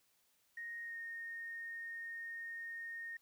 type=tone with pitch glide; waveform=triangle; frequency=1864.7 to 1845.4 Hz; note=A#6 to A#6; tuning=0 to -18 cents; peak=-39 dBFS; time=0.57-3.17 s; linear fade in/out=5 ms; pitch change=-18 cents; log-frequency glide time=0.84-0.96 s; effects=tanh soft clip ceiling -41 dBFS + white hiss -75 dBFS RMS until 3.21 s